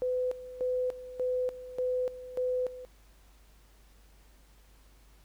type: tone with tremolo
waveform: sine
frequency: 504 Hz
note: B4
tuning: 35 cents sharp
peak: -27 dBFS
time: 0.02-2.85 s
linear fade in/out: 0 ms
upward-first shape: square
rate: 1.7 Hz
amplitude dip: 80%
effects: added 50 Hz sine -57 dBFS peak until 5.24 s + pink hiss -64 dBFS RMS until 5.24 s